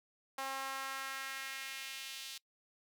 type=tone with high-pass filter sweep; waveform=sawtooth; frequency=268.7 Hz; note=C4; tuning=46 cents sharp; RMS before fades=-43 dBFS; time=0.38-2.38 s; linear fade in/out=5 ms; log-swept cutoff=840 to 3600 Hz; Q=1.6; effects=noise-tail reverb RT60 0.1 s tail -23 dB re dry

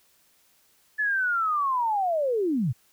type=linear sweep; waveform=sine; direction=down; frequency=1739 to 102.7 Hz; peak=-22 dBFS; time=0.98-2.73 s; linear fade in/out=20 ms; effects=white hiss -63 dBFS RMS until 2.92 s

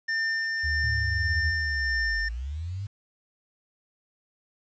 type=tone with tremolo; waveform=square; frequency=1800 Hz; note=A6; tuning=39 cents sharp; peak=-25 dBFS; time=0.08-2.29 s; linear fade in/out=10 ms; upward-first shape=sine; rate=1.7 Hz; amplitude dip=25%
type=tone; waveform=sine; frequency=73.42 Hz; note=D2; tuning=in tune; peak=-28 dBFS; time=0.63-1.53 s; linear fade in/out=20 ms
type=linear two-way sweep; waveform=sine; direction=down then up; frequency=113.4 to 46.84 to 103.6 Hz; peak=-30 dBFS; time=0.83-2.87 s; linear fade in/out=10 ms; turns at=2.21 s
effects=resampled to 16000 Hz + 9-bit

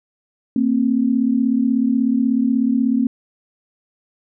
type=tone pair together; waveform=sine; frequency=229.9 / 266.3 Hz; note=A#3 / C4; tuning=-24 / +31 cents; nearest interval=minor third; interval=255 cents; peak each=-17 dBFS; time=0.56-3.07 s; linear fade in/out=2 ms; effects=none

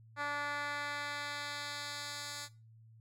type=tone with band-pass filter sweep; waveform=10% pulse; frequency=290 Hz; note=D4; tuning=22 cents flat; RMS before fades=-40 dBFS; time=0.16-2.49 s; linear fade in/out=50 ms; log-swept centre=1500 to 6100 Hz; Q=0.99; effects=noise-tail reverb RT60 0.3 s tail -18 dB re dry + added 112 Hz sine -56 dBFS peak until 3 s

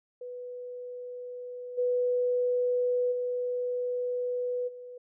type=tone with level steps; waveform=sine; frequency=493.9 Hz; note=B4; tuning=in tune; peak=-37 / -24 / -28 / -41 dBFS; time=0.21-4.98 s; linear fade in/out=5 ms; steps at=1.77 / 3.11 / 4.67 s; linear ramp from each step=20 ms; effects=none

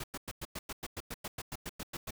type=noise bursts; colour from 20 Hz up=pink; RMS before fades=-40 dBFS; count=16; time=0-2.108 s; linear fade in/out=5 ms; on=38 ms; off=100 ms; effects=none

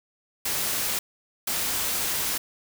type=noise bursts at uneven times; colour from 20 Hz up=white; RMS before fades=-27 dBFS; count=2; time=0.45-0.99 / 1.47-2.38 s; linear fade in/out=5 ms; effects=none

